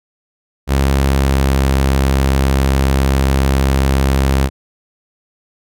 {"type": "tone with pitch glide", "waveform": "sawtooth", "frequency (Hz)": [68.1, 67.32], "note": ["C#2", "C2"], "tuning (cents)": [-30, 50], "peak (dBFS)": -7, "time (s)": [0.67, 4.5], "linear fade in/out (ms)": 50, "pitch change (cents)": -20, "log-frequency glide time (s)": [1, 1.57], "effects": []}